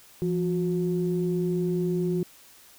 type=tone pair together; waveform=sine; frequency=171 / 362.3 Hz; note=F3 / F#4; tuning=-36 / -36 cents; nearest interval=octave + minor second; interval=1300 cents; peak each=-25 / -26 dBFS; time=0.22-2.23 s; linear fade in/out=0 ms; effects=tanh soft clip ceiling -15 dBFS + white hiss -53 dBFS RMS until 2.78 s